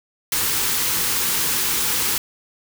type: band-stop noise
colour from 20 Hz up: white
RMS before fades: -21 dBFS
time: 0.32-2.18 s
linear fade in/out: 2 ms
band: 530 to 790 Hz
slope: 96 dB/octave
effects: none